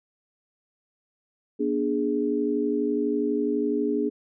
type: chord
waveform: sine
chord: G# diminished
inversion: first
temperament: equal with one note detuned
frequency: 241.6 / 293.7 / 415.3 Hz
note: B3 / D4 / G#4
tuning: -38 / 0 / 0 cents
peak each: -28 / -26 / -26 dBFS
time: 1.59-4.1 s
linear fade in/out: 20 ms
effects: none